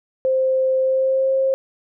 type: tone with pitch glide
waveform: sine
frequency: 523.3 to 533.1 Hz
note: C5 to C5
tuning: 0 to +32 cents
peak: -15 dBFS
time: 0.25-1.54 s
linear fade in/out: 0 ms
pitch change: +32 cents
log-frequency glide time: 0.8-1.32 s
effects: none